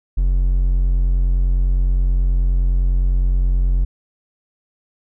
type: tone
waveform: triangle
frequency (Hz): 44.82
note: F1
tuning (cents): +46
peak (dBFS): -11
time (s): 0.17-3.85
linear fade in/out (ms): 10
effects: none